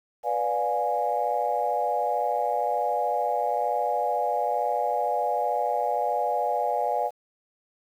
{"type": "chord", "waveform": "sine", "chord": "B diminished seventh", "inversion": "none", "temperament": "equal with one note detuned", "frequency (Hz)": [493.9, 587.3, 709.4, 830.6], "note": ["B4", "D5", "F5", "Ab5"], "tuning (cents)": [0, 0, 27, 0], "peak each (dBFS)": [-30, -29, -27, -27], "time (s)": [0.23, 7.11], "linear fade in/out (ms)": 50, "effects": ["tanh soft clip ceiling -12 dBFS", "9-bit"]}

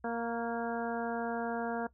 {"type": "harmonic tone with a mistuned harmonic", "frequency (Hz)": 233.1, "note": "A#3", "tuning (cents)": 0, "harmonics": [1, 2, 3, 4, 5, 6, 7], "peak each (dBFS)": [-37, -37, -38, -42, -48, -44, -45], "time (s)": [0.04, 1.87], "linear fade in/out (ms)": 5, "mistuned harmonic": 5, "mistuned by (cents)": -35, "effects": ["noise-tail reverb RT60 0.1 s tail -18 dB re dry", "added 65 Hz sine -63 dBFS peak until 1.93 s"]}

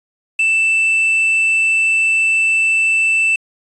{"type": "tone with quantisation", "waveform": "triangle", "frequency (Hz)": 2653, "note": "E7", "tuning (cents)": 10, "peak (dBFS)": -10, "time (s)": [0.39, 3.36], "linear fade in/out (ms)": 5, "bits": 6, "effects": ["resampled to 22050 Hz"]}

